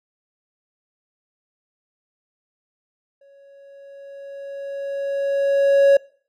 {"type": "tone with exponential growth", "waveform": "triangle", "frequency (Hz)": 556, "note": "C#5", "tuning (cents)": 5, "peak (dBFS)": -7, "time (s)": [3.21, 5.97], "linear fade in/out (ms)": 5, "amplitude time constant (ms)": 600, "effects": ["noise-tail reverb RT60 0.5 s tail -24 dB re dry"]}